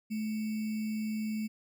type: tone with sample-and-hold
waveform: sine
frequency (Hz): 216.4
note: A3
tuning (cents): -29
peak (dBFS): -31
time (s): 0.1-1.48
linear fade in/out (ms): 20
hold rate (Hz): 2450
effects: none